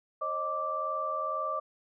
sine tone cluster, 539 / 621 / 1171 Hz, C#5 / D#5 / D6, -49 / -3 / -5 cents, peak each -39 / -36 / -31 dBFS, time 0.21-1.6 s, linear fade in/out 10 ms, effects none

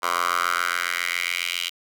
10% pulse tone with high-pass filter sweep, 87.31 Hz, F2, in tune, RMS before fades -25 dBFS, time 0.02-1.7 s, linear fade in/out 20 ms, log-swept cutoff 970 to 2900 Hz, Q 3.4, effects none

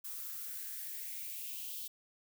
violet noise with high-pass filter sweep, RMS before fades -43 dBFS, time 0.04-1.88 s, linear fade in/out 10 ms, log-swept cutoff 1100 to 3300 Hz, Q 4, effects none

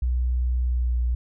sine tone with pitch glide, 61.74 to 60.43 Hz, B1 to B1, 0 to -37 cents, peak -20 dBFS, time 0.02-1.15 s, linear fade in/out 5 ms, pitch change -37 cents, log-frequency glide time 0.63-0.98 s, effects none

